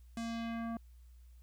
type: tone with low-pass filter sweep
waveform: square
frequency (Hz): 230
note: A#3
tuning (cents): -23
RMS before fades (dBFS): -39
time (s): 0.17-0.77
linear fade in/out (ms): 2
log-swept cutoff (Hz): 9100 to 970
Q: 1.3
effects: added 60 Hz sine -54 dBFS peak until 1.42 s + white hiss -75 dBFS RMS until 1.42 s